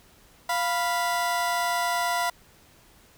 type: tone pair together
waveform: 30% pulse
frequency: 697 / 985.7 Hz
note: F5 / B5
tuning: -4 / -4 cents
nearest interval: tritone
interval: 600 cents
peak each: -24 dBFS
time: 0.49-2.3 s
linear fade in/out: 5 ms
effects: pink hiss -56 dBFS RMS until 3.17 s